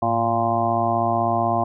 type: harmonic tone with a mistuned harmonic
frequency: 115.9 Hz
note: A#2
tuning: 10 cents flat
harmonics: 1 / 2 / 3 / 5 / 6 / 7 / 8 / 9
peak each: -28 / -28 / -29 / -29 / -21 / -27 / -32 / -26 dBFS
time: 0.02-1.64 s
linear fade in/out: 5 ms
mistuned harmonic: 1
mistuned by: -110 cents
effects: none